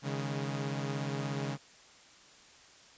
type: chord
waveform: sawtooth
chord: C# suspended second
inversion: none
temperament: equal with one note detuned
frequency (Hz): 138.59 / 155.56 / 205.9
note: C#3 / D#3 / G#3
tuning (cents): 0 / 0 / -15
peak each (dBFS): -31 / -36 / -37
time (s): 0.02-1.58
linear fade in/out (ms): 50
effects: white hiss -57 dBFS RMS until 2.97 s + resampled to 16000 Hz